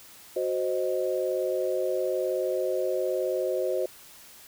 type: chord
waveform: sine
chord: C diminished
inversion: second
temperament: equal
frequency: 370 / 523.3 / 622.3 Hz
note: Gb4 / C5 / Eb5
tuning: 0 / 0 / 0 cents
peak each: -29 / -28 / -31 dBFS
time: 0.36-3.86 s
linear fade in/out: 5 ms
effects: white hiss -50 dBFS RMS until 4.47 s